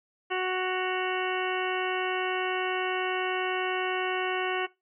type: harmonic tone with a mistuned harmonic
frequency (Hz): 370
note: F#4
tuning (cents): 0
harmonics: 1 / 2 / 3 / 4 / 5 / 6 / 7 / 8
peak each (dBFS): -30 / -33 / -35 / -36 / -37 / -38 / -38 / -39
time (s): 0.3-4.67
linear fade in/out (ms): 20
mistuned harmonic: 7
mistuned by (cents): +85
effects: noise-tail reverb RT60 0.2 s tail -19 dB re dry